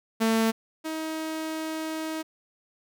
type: tone pair in turn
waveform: sawtooth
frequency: 224.1 / 316.9 Hz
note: A3 / D#4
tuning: +32 / +32 cents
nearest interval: tritone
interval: 600 cents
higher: second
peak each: -17 / -26 dBFS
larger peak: first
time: 0.2-0.52 / 0.84-2.23 s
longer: second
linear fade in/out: 20 ms
effects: none